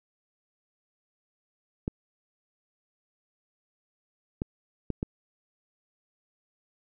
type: clicks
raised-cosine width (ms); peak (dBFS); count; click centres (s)
3; -16; 4; 1.879 / 4.419 / 4.903 / 5.029
effects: none